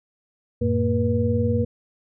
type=tone cluster; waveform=sine; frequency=90.5 / 110.6 / 230.8 / 482.7 Hz; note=F#2 / A2 / A#3 / B4; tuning=-38 / +9 / -17 / -40 cents; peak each=-24 dBFS; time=0.61-1.65 s; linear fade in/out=10 ms; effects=none